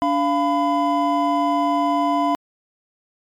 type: tone cluster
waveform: triangle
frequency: 289.4 / 691 / 1001 Hz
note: D4 / F5 / B5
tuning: -25 / -19 / +23 cents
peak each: -19 dBFS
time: 0.02-2.35 s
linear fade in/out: 0 ms
effects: MP3 96 kbps